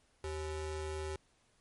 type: ring-modulated tone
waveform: square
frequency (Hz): 232.3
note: A#3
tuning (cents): -6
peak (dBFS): -35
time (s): 0.24-1.16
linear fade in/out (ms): 2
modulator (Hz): 154
effects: pink hiss -71 dBFS RMS until 1.6 s + MP3 48 kbps